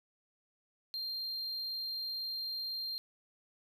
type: tone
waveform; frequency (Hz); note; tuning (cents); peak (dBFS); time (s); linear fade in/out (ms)
triangle; 4186; C8; 0; -35; 0.94-2.98; 0
effects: none